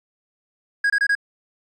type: tone bursts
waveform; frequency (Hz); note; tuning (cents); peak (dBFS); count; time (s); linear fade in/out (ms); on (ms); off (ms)
triangle; 1644; G#6; -18; -14; 4; 0.84-1.152; 5; 60; 24
effects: resampled to 24000 Hz